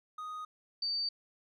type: tone pair in turn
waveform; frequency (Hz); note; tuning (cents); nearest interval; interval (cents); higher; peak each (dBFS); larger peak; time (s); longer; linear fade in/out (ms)
triangle / sine; 1245 / 4604; D#6 / D8; +1 / -35; octave + major seventh; 2264; second; -37 / -31; second; 0.18-0.45 / 0.82-1.09; neither; 5
effects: none